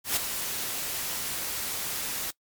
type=noise with ADSR envelope; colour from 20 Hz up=white; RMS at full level=-24 dBFS; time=0.04-2.31 s; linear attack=130 ms; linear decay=3 ms; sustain=-8 dB; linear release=8 ms; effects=noise-tail reverb RT60 0.1 s tail -22 dB re dry + MP3 96 kbps